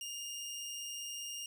20% pulse tone, 2825 Hz, F7, 19 cents sharp, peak -36 dBFS, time 0.01-1.46 s, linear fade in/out 2 ms, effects none

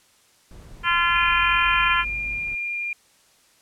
brown noise, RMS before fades -42 dBFS, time 0.51-2.55 s, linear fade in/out 2 ms
harmonic tone, 344 Hz, F4, 26 cents flat, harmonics 3 / 4 / 5 / 6 / 7 / 8 / 9, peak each -23 / -23 / -24 / -30 / -26 / -30 / -28 dBFS, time 0.83-2.05 s, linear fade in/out 50 ms
triangle tone, 51.91 Hz, G#1, in tune, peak -33 dBFS, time 1.09-2.37 s, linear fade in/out 10 ms
sine tone with pitch glide, 2450 to 2404 Hz, D#7 to D7, -27 to +40 cents, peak -25 dBFS, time 1.15-2.93 s, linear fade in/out 2 ms, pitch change -33 cents, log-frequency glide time 1.79-2.02 s
effects white hiss -58 dBFS RMS until 3.61 s + low-pass 10000 Hz 12 dB/octave

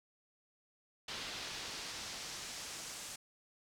brown noise with band-pass filter sweep, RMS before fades -45 dBFS, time 1.08-3.16 s, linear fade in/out 5 ms, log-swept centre 4000 to 7700 Hz, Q 1.2, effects none

